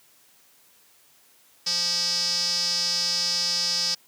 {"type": "tone with band-pass filter", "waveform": "square", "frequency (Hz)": 174.61, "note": "F3", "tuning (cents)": 0, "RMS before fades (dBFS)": -25, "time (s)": [1.66, 3.95], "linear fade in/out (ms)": 10, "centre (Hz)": 5100, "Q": 9.4, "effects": ["white hiss -58 dBFS RMS until 4.07 s", "high-pass 100 Hz 12 dB/octave"]}